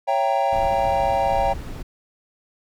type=chord; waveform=triangle; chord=C# diminished seventh; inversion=none; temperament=equal with one note detuned; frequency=554.4 / 671.2 / 784 / 932.3 Hz; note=C#5 / E5 / G5 / Bb5; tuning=0 / +31 / 0 / 0 cents; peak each=-22 / -23 / -19 / -24 dBFS; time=0.07-1.54 s; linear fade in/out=20 ms
type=noise; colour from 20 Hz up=brown; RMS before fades=-31 dBFS; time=0.52-1.83 s; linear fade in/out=10 ms
effects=none